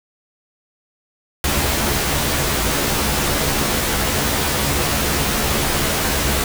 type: noise with comb filter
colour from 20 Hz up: pink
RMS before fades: -19 dBFS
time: 1.44-6.44 s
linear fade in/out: 2 ms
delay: 14 ms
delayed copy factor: +0.9
effects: none